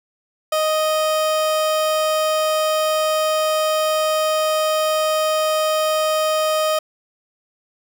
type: tone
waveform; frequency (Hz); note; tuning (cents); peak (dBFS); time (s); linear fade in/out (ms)
30% pulse; 623; D#5; +2; -14; 0.52-6.79; 5
effects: none